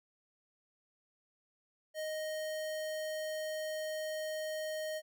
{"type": "tone", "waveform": "square", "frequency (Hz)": 622.3, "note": "D#5", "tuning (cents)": 0, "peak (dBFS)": -37, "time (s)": [1.94, 5.02], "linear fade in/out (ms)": 50, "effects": []}